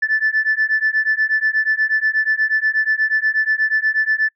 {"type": "beating tone pair", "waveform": "sine", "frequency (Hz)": [1747, 1755.3], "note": ["A6", "A6"], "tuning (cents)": [-13, -5], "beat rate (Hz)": 8.3, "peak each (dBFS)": -17, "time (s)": [0.02, 4.29], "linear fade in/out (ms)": 10, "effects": ["noise-tail reverb RT60 0.1 s tail -24 dB re dry", "tanh soft clip ceiling -9 dBFS"]}